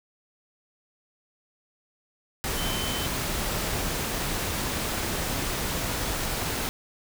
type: tone in noise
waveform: sine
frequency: 3066 Hz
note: G7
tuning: 39 cents flat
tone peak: -34 dBFS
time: 2.57-3.06 s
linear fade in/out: 0 ms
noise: pink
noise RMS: -29 dBFS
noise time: 2.44-6.69 s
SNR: -8 dB
effects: none